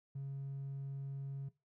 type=tone; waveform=triangle; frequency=137.6 Hz; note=C#3; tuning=12 cents flat; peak=-36 dBFS; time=0.15-1.49 s; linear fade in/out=10 ms; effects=noise-tail reverb RT60 0.2 s tail -19 dB re dry + tanh soft clip ceiling -37 dBFS